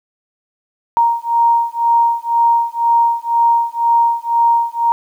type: beating tone pair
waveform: sine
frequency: 932.3 / 934.3 Hz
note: A#5 / A#5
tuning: 0 / +4 cents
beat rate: 2 Hz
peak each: -14 dBFS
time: 0.97-4.92 s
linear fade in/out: 0 ms
effects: 8-bit